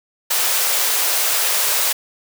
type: high-pass noise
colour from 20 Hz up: white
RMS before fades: -18 dBFS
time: 0.3-1.93 s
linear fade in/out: 10 ms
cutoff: 440 Hz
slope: 24 dB/octave
effects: none